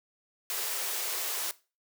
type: high-pass noise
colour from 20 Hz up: white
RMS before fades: -33 dBFS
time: 0.5-1.51 s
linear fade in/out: 0 ms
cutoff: 340 Hz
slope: 96 dB/octave
effects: noise-tail reverb RT60 0.3 s tail -18 dB re dry